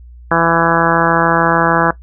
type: harmonic tone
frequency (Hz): 166.8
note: E3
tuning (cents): +21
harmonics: 1 / 2 / 3 / 4 / 5 / 6 / 7 / 8 / 9 / 10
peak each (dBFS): -19 / -19 / -19 / -19 / -19 / -19 / -19 / -19 / -19 / -19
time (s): 0.31-1.91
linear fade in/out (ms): 5
effects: noise-tail reverb RT60 0.1 s tail -17 dB re dry + added 60 Hz sine -34 dBFS peak until 2.02 s

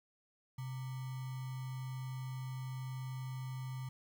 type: tone with sample-and-hold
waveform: sine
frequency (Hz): 129.5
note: C3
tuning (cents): -17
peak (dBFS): -39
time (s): 0.58-3.89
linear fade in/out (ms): 5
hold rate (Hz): 1050
effects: none

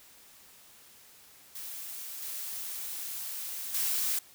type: noise with level steps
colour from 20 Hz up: blue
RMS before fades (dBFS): -41 / -38 / -30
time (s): 1.55-4.19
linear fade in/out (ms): 5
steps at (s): 2.22 / 3.74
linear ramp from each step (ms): 5
effects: white hiss -56 dBFS RMS until 4.34 s

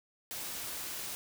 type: noise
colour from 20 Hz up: white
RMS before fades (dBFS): -40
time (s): 0.31-1.15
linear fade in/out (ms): 0
effects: none

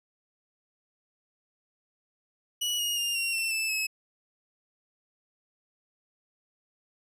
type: tone with pitch steps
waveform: sawtooth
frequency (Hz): 2932 / 2870 / 2809 / 2750 / 2692 / 2635 / 2579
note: F#7 / F7 / F7 / F7 / E7 / E7 / E7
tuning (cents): -16 / +47 / +9 / -27 / +36 / -1 / -39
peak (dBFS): -24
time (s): 2.61-3.87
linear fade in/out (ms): 10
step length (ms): 180
effects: resampled to 32000 Hz

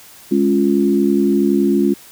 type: chord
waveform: sine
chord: Db major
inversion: second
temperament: equal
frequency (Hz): 207.7 / 277.2 / 349.2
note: Ab3 / Db4 / F4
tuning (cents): 0 / 0 / 0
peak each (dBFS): -16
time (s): 0.31-1.94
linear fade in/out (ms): 10
effects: white hiss -42 dBFS RMS until 2.11 s

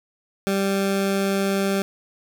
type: tone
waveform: 20% pulse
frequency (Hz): 196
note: G3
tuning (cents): 0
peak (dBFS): -15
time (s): 0.47-1.82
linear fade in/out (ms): 0
effects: none

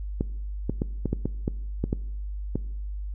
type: clicks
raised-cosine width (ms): 3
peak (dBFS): -12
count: 10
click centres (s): 0.209 / 0.696 / 0.819 / 1.057 / 1.13 / 1.256 / 1.479 / 1.84 / 1.929 / 2.556
effects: noise-tail reverb RT60 0.9 s tail -21 dB re dry + added 50 Hz sine -30 dBFS peak until 3.14 s

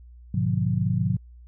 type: chord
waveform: sine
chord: G# diminished seventh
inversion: none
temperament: just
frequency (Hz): 103.83 / 124.59 / 149.51 / 179.41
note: G#2 / B2 / D3 / F3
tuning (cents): 0 / +16 / +31 / +47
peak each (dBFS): -26 / -26 / -28 / -26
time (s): 0.34-1.17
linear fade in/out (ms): 5
effects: added 60 Hz sine -44 dBFS peak until 1.47 s

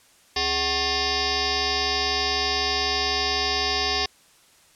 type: tone with frequency modulation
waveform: sine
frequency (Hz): 2792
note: F7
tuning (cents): -1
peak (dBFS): -21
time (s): 0.36-4.06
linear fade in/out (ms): 5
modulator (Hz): 340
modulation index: 7.6
effects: white hiss -56 dBFS RMS until 4.75 s + low-pass 10000 Hz 12 dB/octave

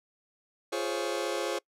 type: chord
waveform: sawtooth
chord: Db major seventh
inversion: first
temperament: just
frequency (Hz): 346.5 / 415.8 / 519.7 / 554.4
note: F4 / Ab4 / C5 / Db5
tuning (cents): -14 / +2 / -12 / 0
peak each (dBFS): -31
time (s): 0.72-1.59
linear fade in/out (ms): 10
effects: noise-tail reverb RT60 0.1 s tail -25 dB re dry + low-pass 10000 Hz 12 dB/octave

